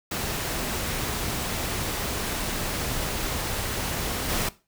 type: noise with level steps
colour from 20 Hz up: pink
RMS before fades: -29 / -26 dBFS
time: 0.11-4.49 s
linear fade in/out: 5 ms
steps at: 4.28 s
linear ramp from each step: 20 ms
effects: noise-tail reverb RT60 0.3 s tail -18 dB re dry